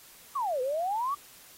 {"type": "exponential two-way sweep", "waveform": "sine", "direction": "down then up", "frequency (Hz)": [1185, 491.3, 1185], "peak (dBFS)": -27, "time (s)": [0.35, 1.15], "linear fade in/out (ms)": 10, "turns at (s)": 0.61, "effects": ["white hiss -53 dBFS RMS until 1.57 s", "AAC 48 kbps"]}